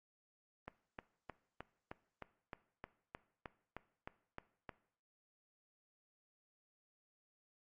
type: click train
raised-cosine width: 0.5 ms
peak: -30 dBFS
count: 14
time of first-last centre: 0.68-4.692 s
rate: 3.24 Hz
effects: noise-tail reverb RT60 0.6 s tail -18 dB re dry + Opus 32 kbps